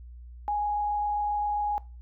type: tone with frequency modulation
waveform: sine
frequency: 830 Hz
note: G#5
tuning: 1 cent flat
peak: -25 dBFS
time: 0.48-1.78 s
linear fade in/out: 0 ms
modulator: 27.5 Hz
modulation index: 0.3
effects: noise-tail reverb RT60 0.3 s tail -20 dB re dry + added 60 Hz sine -42 dBFS peak until 2.01 s